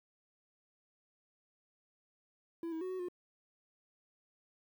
triangle tone with pitch steps, 334.1 / 322.5 / 369.9 / 372.2 / 356.6 Hz, E4 / E4 / F#4 / F#4 / F4, +23 / -38 / 0 / +10 / +36 cents, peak -35 dBFS, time 2.63-3.085 s, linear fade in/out 2 ms, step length 91 ms, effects 11-bit

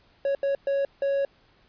triangle tone bursts at uneven times, 554.4 Hz, C#5, in tune, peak -20 dBFS, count 4, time 0.25-0.35 / 0.43-0.55 / 0.67-0.85 / 1.02-1.25 s, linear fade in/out 2 ms, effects pink hiss -61 dBFS RMS until 1.68 s + resampled to 11025 Hz

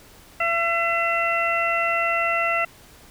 harmonic tone, 675 Hz, E5, 41 cents sharp, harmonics 1 / 2 / 3 / 4, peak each -25 / -25 / -25 / -25 dBFS, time 0.4-2.65 s, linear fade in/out 5 ms, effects pink hiss -49 dBFS RMS until 3.1 s

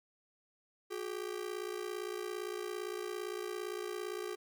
45% pulse ring-modulated tone, 392 Hz, G4, in tune, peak -35 dBFS, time 0.9-4.36 s, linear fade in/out 20 ms, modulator 28.8 Hz, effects none

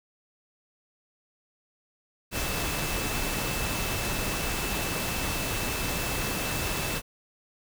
sine tone in noise, 2637 Hz, E7, in tune, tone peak -38 dBFS, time 2.31-7.02 s, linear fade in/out 50 ms, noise pink, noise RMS -30 dBFS, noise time 2.31-7.02 s, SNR -11 dB, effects none

